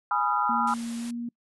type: chord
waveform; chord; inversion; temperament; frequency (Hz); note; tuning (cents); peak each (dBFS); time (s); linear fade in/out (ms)
sine; F half-diminished seventh; first; equal with one note detuned; 830.6 / 987.8 / 1244.5 / 1366.6; Ab5 / Cb6 / Eb6 / F6; 0 / 0 / 0 / -38; -28; 0.11-0.74; 2
type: tone with pitch glide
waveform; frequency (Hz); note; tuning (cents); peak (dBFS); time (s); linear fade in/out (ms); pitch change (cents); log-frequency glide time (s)
sine; 233.1 to 237; A#3 to A#3; 0 to +29; -30; 0.49-1.29; 5; +29; 0.99-1.07
type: noise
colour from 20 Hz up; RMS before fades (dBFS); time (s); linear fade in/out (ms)
white; -42; 0.67-1.11; 5
effects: noise-tail reverb RT60 0.1 s tail -26 dB re dry + resampled to 24000 Hz